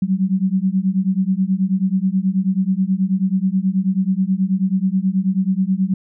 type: beating tone pair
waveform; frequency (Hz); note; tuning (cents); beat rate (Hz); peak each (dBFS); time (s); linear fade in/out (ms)
sine; 185 / 194.3; F#3 / G3; 0 / -15; 9.3; -18; 0.02-5.94; 5
effects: none